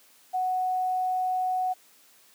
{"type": "tone with quantisation", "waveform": "sine", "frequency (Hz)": 740, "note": "F#5", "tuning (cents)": 0, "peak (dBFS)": -24, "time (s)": [0.33, 1.74], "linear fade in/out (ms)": 20, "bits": 9, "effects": ["white hiss -58 dBFS RMS until 2.34 s", "high-pass 200 Hz 12 dB/octave"]}